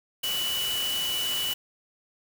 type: tone in noise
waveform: sine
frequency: 2960 Hz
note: F#7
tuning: in tune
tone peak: -27 dBFS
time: 0.23-1.54 s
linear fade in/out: 10 ms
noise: white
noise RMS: -33 dBFS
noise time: 0.23-1.54 s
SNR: +3 dB
effects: none